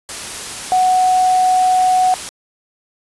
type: tone in noise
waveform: sine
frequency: 740 Hz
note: F#5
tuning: in tune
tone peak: -10 dBFS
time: 0.72-2.14 s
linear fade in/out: 0 ms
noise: white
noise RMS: -27 dBFS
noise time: 0.09-2.29 s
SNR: +14 dB
effects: resampled to 24000 Hz